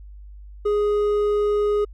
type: tone with hard clipping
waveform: sine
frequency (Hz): 415.3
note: G#4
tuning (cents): 0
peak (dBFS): -19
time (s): 0.65-1.85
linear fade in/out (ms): 10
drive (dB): 5
effects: added 50 Hz sine -38 dBFS peak until 1.93 s